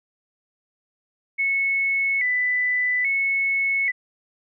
sine tone with vibrato, 2093 Hz, C7, in tune, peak -19 dBFS, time 1.38-3.92 s, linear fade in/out 20 ms, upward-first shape square, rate 0.6 Hz, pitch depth 86 cents each way, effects none

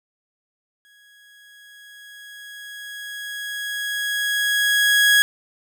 30% pulse tone with exponential growth, 1661.2 Hz, G#6, in tune, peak -9 dBFS, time 0.85-5.22 s, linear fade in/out 0 ms, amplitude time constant 950 ms, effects none

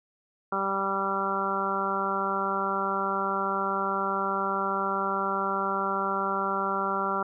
harmonic tone, 195.2 Hz, G3, 7 cents flat, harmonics 1 / 2 / 3 / 4 / 5 / 6 / 7, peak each -36 / -34 / -36 / -34 / -33 / -32 / -30 dBFS, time 0.52-7.23 s, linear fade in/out 5 ms, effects none

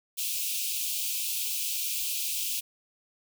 white high-pass noise, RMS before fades -31 dBFS, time 0.17-2.61 s, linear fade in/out 20 ms, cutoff 2400 Hz, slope 96 dB/octave, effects none

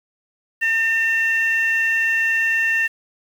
sine tone pair together, 1809 / 2715 Hz, A6 / F7, +48 / -50 cents, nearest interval perfect fifth, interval 702 cents, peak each -16 / -21 dBFS, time 0.61-2.88 s, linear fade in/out 20 ms, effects tanh soft clip ceiling -11 dBFS + 7-bit

